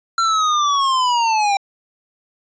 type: linear sweep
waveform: square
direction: down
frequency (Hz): 1366 to 783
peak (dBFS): -15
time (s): 0.18-1.57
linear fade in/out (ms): 2
effects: resampled to 16000 Hz

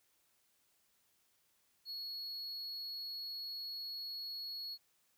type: tone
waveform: triangle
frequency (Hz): 4346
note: C#8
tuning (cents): -35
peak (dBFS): -40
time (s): 1.85-4.78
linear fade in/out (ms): 50
effects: white hiss -75 dBFS RMS until 5.17 s

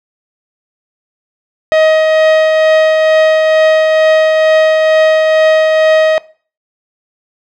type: tone with tremolo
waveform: 45% pulse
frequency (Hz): 630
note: D#5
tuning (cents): +21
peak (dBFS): -5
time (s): 1.72-6.18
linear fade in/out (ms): 0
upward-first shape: triangle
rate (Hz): 2.2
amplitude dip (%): 30
effects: noise-tail reverb RT60 0.4 s tail -20 dB re dry + low-pass 3000 Hz 12 dB/octave

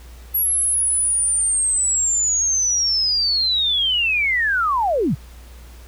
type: linear sweep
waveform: sine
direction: down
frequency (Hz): 11490 to 104.2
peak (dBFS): -16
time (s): 0.34-5.15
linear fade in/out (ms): 10
effects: added 60 Hz sine -38 dBFS peak until 5.87 s + pink hiss -48 dBFS RMS until 5.87 s

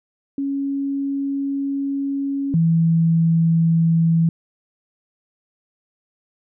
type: tone pair in turn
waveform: sine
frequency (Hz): 277.2 / 164.82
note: C#4 / E3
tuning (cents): 0 / 0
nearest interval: major sixth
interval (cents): 900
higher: first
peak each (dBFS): -20 / -13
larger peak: second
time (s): 0.38-2.54 / 2.54-4.29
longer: first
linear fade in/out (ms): 2
effects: none

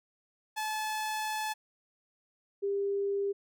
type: tone pair in turn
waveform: sawtooth / sine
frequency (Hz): 863 / 399.1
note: A5 / G4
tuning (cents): -34 / +31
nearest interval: octave + minor second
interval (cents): 1335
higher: first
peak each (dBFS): -28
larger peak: neither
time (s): 0.56-1.54 / 2.62-3.33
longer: first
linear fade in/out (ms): 20
effects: none

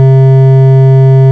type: tone with hard clipping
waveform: sine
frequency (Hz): 133.2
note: C3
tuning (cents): +31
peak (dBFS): -3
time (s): 0-1.31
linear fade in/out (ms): 0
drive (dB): 10
effects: none

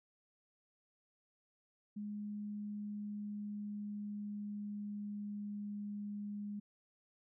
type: tone with pitch glide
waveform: sine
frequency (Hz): 207.7 to 205.7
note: G#3 to G#3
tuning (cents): 0 to -16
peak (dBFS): -40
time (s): 1.96-6.6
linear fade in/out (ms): 10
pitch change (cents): -16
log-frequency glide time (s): 2.42-5.82
effects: none

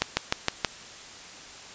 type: slowing click train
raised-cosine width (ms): 0.2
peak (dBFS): -4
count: 5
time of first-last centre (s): 0.02-0.648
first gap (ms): 150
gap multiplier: 1.03
effects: white hiss -44 dBFS RMS until 1.74 s + resampled to 16000 Hz

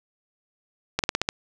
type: slowing click train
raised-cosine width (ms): 0.2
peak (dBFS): -5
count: 6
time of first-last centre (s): 0.99-1.289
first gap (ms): 48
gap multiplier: 1.11
effects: none

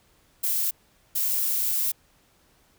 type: noise bursts at uneven times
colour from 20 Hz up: violet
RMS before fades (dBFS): -25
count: 2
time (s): 0.43-0.71 / 1.15-1.92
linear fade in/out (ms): 10
effects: pink hiss -62 dBFS RMS until 2.78 s

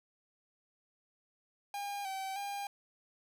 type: tone with pitch steps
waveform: 45% pulse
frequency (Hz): 808 / 770 / 805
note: G#5 / G5 / G5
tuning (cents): -48 / -31 / +46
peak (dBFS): -37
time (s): 1.74-2.67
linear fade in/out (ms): 2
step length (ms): 310
effects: none

